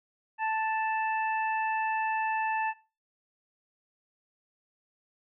harmonic tone, 880 Hz, A5, in tune, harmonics 1 / 2 / 3, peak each -28 / -34 / -38 dBFS, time 0.38-2.74 s, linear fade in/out 50 ms, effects noise-tail reverb RT60 0.3 s tail -17 dB re dry

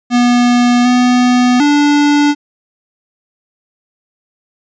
square tone with pitch steps, 243.2 / 247.6 / 291.4 Hz, B3 / B3 / D4, -26 / +5 / -13 cents, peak -8 dBFS, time 0.1-2.35 s, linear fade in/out 50 ms, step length 750 ms, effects resampled to 16000 Hz

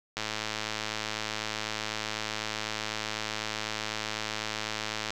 click train, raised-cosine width 0.2 ms, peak -14 dBFS, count 534, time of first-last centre 0.17-5.105 s, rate 108 Hz, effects none

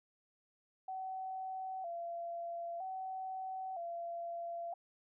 sine tone with vibrato, 719 Hz, F#5, 50 cents flat, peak -39 dBFS, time 0.88-4.74 s, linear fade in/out 5 ms, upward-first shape square, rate 0.52 Hz, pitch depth 89 cents each way, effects none

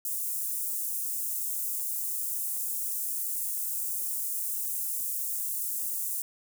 white high-pass noise, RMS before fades -32 dBFS, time 0.05-6.22 s, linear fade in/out 2 ms, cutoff 8000 Hz, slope 24 dB/octave, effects none

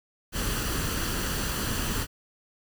pink noise with comb filter, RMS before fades -29 dBFS, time 0.32-2.07 s, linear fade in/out 50 ms, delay 0.67 ms, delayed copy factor +0.5, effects none

